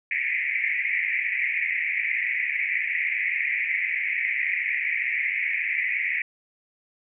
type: band-pass noise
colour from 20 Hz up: pink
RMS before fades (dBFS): -26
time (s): 0.11-6.22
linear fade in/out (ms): 2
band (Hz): 1900 to 2400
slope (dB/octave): 96
effects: none